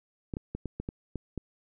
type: clicks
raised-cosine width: 3 ms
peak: -21 dBFS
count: 8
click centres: 0.338 / 0.369 / 0.55 / 0.657 / 0.8 / 0.889 / 1.157 / 1.377 s
effects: none